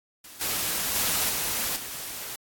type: noise with level steps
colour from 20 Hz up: white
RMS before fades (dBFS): -45 / -28 / -25 / -28 / -36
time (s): 0.24-2.36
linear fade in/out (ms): 5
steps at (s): 0.41 / 0.95 / 1.29 / 1.76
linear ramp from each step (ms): 2
effects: AAC 64 kbps